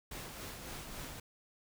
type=noise with tremolo; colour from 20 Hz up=pink; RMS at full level=-44 dBFS; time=0.11-1.2 s; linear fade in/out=5 ms; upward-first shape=sine; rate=3.6 Hz; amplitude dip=35%; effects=none